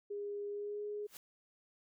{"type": "tone with pitch glide", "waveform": "sine", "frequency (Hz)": [408.4, 416], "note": ["G#4", "G#4"], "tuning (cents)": [-29, 3], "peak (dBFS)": -38, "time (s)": [0.1, 1.07], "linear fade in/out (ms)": 10, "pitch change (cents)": 32, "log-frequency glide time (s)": [0.49, 0.83]}
{"type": "noise with exponential growth", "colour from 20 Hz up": "white", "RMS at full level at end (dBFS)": -47, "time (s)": [1.03, 1.17], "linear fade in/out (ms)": 1, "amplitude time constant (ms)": 29}
{"effects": []}